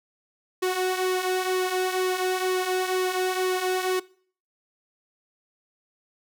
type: tone with flanger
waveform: sawtooth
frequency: 370 Hz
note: F#4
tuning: in tune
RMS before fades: -25 dBFS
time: 0.62-4 s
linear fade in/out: 10 ms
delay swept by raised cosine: 1.4 to 3.7 ms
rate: 2.1 Hz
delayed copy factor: -0.55
effects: noise-tail reverb RT60 0.5 s tail -22 dB re dry